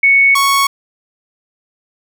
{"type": "tone pair in turn", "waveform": ["sine", "sawtooth"], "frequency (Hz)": [2217, 1108.5], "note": ["C#7", "C#6"], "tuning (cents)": [0, 0], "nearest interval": "octave", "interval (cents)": 1200, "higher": "first", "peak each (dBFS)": -6, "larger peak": "neither", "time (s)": [[0.03, 0.35], [0.35, 0.67]], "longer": "neither", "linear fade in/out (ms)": 5, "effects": []}